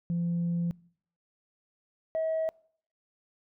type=tone pair in turn; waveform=sine; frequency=171.4 / 641.5 Hz; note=F3 / E5; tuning=-32 / -47 cents; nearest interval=octave + major seventh; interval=2285 cents; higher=second; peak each=-25 dBFS; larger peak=neither; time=0.1-0.71 / 2.15-2.49 s; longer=first; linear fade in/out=0 ms; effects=noise-tail reverb RT60 0.6 s tail -25 dB re dry + tanh soft clip ceiling -24 dBFS

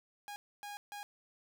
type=tone bursts at uneven times; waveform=sawtooth; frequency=820 Hz; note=G#5; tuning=22 cents flat; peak=-39 dBFS; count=3; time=0.28-0.36 / 0.63-0.77 / 0.92-1.03 s; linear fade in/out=0 ms; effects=none

